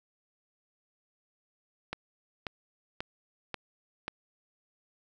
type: click train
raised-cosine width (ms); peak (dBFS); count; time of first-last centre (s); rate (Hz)
0.3; -18; 5; 1.93-4.081; 1.86
effects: none